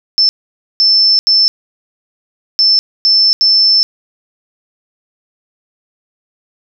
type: tone bursts at uneven times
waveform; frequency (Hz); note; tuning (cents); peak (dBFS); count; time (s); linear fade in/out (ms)
sine; 5300; E8; +9; -6; 6; 0.18-0.29 / 0.8-1.19 / 1.27-1.48 / 2.59-2.79 / 3.05-3.33 / 3.41-3.83; 0
effects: none